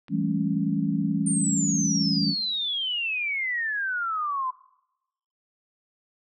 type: click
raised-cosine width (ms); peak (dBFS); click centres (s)
0.3; -30; 0.083
type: chord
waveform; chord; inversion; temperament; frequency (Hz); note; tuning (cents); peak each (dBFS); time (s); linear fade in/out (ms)
sine; A dominant seventh; second; equal with one note detuned; 164.81 / 196 / 214.7 / 277.2; E3 / G3 / A3 / C#4; 0 / 0 / -42 / 0; -28; 0.09-2.35; 50
type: exponential sweep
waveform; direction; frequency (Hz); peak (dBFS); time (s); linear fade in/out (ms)
sine; down; 9080 to 1006; -25; 1.26-4.51; 10
effects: noise-tail reverb RT60 0.9 s tail -21 dB re dry